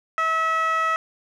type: tone with band-pass filter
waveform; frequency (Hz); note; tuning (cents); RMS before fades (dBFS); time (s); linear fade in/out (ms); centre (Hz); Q
15% pulse; 647; E5; -32; -22; 0.18-0.96; 0; 1400; 2.4
effects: none